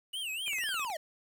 square tone with vibrato, 2853 Hz, F7, 36 cents sharp, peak -35 dBFS, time 0.13-0.85 s, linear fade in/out 10 ms, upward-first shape sine, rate 4 Hz, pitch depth 210 cents each way
square linear sweep, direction down, 2489 to 588 Hz, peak -35 dBFS, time 0.46-0.97 s, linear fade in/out 5 ms
click train, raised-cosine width 0.3 ms, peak -31 dBFS, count 9, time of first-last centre 0.48-0.901 s, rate 19 Hz
effects 10-bit

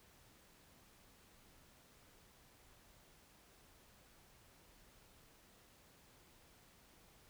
silence, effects pink hiss -66 dBFS RMS until 7.29 s

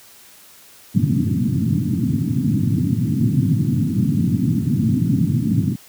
pink band-pass noise, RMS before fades -18 dBFS, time 0.94-5.76 s, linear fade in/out 20 ms, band 100 to 280 Hz, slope 48 dB/octave, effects white hiss -46 dBFS RMS until 5.88 s + high-pass 60 Hz 12 dB/octave

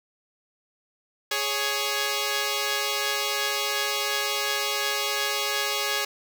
5% pulse tone pair together, 416.3 / 556 Hz, G#4 / C#5, +4 / +5 cents, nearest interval perfect fourth, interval 501 cents, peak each -16 dBFS, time 1.31-6.05 s, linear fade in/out 5 ms, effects none

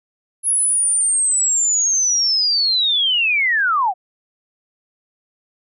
sine linear sweep, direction down, 10600 to 698.5 Hz, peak -14 dBFS, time 0.43-3.94 s, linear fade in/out 50 ms, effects none

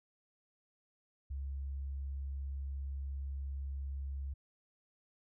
sine tone, 68.6 Hz, C#2, 17 cents flat, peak -37 dBFS, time 1.3-4.34 s, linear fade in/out 10 ms, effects none

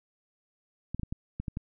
clicks, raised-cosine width 5 ms, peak -21 dBFS, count 7, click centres 0.946 / 0.996 / 1.033 / 1.125 / 1.4 / 1.482 / 1.571 s, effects none

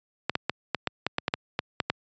clicks, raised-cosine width 0.3 ms, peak -8 dBFS, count 12, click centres 0.296 / 0.354 / 0.496 / 0.747 / 0.873 / 1.066 / 1.184 / 1.281 / 1.339 / 1.591 / 1.802 / 1.9 s, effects high-pass 100 Hz 12 dB/octave + resampled to 16000 Hz

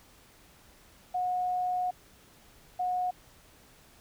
sine tone bursts at uneven times, 727 Hz, F#5, 31 cents flat, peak -27 dBFS, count 2, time 1.14-1.91 / 2.79-3.11 s, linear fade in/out 10 ms, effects pink hiss -58 dBFS RMS until 4 s

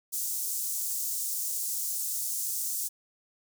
pink high-pass noise, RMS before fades -32 dBFS, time 0.12-2.89 s, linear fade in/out 20 ms, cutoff 6700 Hz, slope 24 dB/octave, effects none

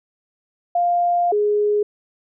sine tone pair in turn, 700 / 416.2 Hz, F5 / G#4, +4 / +4 cents, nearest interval major sixth, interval 900 cents, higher first, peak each -15 dBFS, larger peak neither, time 0.75-1.32 / 1.32-1.83 s, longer first, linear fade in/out 5 ms, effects none

